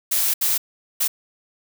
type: noise bursts at uneven times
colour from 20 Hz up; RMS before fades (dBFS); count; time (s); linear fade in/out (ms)
blue; -20; 3; 0.11-0.34 / 0.41-0.58 / 1-1.08; 10
effects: none